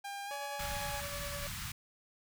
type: tone with pitch glide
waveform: sawtooth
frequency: 801 to 834.1 Hz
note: G5 to G#5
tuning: +37 to +7 cents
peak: -36 dBFS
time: 0.04-1.01 s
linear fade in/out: 10 ms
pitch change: +70 cents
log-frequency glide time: 0.26-0.32 s
type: tone with tremolo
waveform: sawtooth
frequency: 573 Hz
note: D5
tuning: 43 cents flat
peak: -37 dBFS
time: 0.31-1.47 s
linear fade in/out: 0 ms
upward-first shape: sine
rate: 9.8 Hz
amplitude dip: 45%
type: band-stop noise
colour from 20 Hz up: pink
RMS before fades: -41 dBFS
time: 0.59-1.72 s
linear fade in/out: 5 ms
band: 180 to 1100 Hz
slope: 24 dB/octave
effects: none